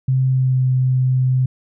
sine tone with pitch glide, 130.81 to 128.86 Hz, C3 to C3, 0 to -26 cents, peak -13 dBFS, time 0.08-1.46 s, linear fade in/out 5 ms, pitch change -26 cents, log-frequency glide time 0.28-0.62 s, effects none

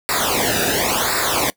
pink noise with flanger, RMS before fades -19 dBFS, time 0.09-1.5 s, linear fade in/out 0 ms, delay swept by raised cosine 0.32 to 0.94 ms, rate 0.94 Hz, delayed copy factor -0.9, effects noise-tail reverb RT60 0.1 s tail -21 dB re dry

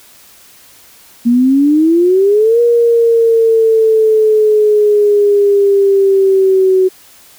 sine exponential two-way sweep, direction up then down, 233.1 to 475.2 to 373 Hz, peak -6 dBFS, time 1.25-6.89 s, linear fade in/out 20 ms, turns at 2.6 s, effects white hiss -42 dBFS RMS until 7.38 s

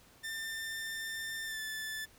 sawtooth tone with pitch glide, 1793 to 1752 Hz, A6 to A6, +32 to -8 cents, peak -34 dBFS, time 0.23-2.06 s, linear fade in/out 20 ms, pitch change -40 cents, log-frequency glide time 1.45-1.6 s, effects pink hiss -61 dBFS RMS until 2.18 s

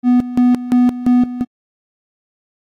triangle tone with tremolo, 246.9 Hz, B3, in tune, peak -6 dBFS, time 0.03-1.45 s, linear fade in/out 50 ms, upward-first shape square, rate 2.9 Hz, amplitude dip 80%, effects AAC 48 kbps

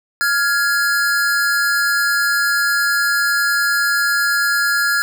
square tone pair together, 1400 / 1670.2 Hz, F6 / G#6, +4 / +9 cents, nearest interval minor third, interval 305 cents, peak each -18 dBFS, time 0.21-5.02 s, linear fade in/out 0 ms, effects none

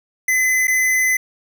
square tone with dropouts, 2028 Hz, B6, 45 cents sharp, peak -15 dBFS, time 0.28-1.17 s, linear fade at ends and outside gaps 5 ms, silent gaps 0.672-0.679 s, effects none

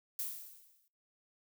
violet noise with exponential decay, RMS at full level -36 dBFS, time 0.19-0.88 s, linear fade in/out 1 ms, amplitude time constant 150 ms, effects noise-tail reverb RT60 0.4 s tail -24 dB re dry

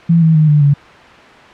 sine tone with pitch steps, 167.6 / 161.05 / 154.76 / 148.71 / 142.9 Hz, E3 / E3 / D#3 / D3 / D3, +29 / -40 / -9 / +22 / -47 cents, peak -6 dBFS, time 0.09-0.74 s, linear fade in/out 10 ms, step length 130 ms, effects white hiss -37 dBFS RMS until 1.53 s + low-pass 2000 Hz 12 dB/octave

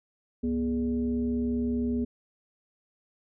sine tone with frequency modulation, 241.9 Hz, B3, 36 cents flat, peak -25 dBFS, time 0.43-2.05 s, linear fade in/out 10 ms, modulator 173 Hz, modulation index 0.66, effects none

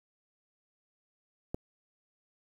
click, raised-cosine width 2 ms, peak -20 dBFS, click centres 1.545 s, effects 9-bit

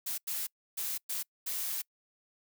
blue noise bursts at uneven times, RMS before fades -35 dBFS, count 5, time 0.06-0.18 / 0.27-0.47 / 0.77-0.98 / 1.09-1.23 / 1.46-1.82 s, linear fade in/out 10 ms, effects noise-tail reverb RT60 0.1 s tail -26 dB re dry

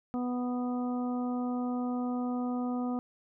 harmonic tone, 247.2 Hz, B3, 2 cents sharp, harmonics 1 / 2 / 3 / 4 / 5, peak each -30 / -41 / -40 / -48 / -45 dBFS, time 0.14-2.99 s, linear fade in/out 0 ms, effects none

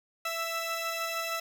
15% pulse tone pair together, 662.5 / 1318.5 Hz, E5 / E6, +9 / 0 cents, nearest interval octave, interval 1191 cents, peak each -27 / -29 dBFS, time 0.25-1.4 s, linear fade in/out 5 ms, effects none

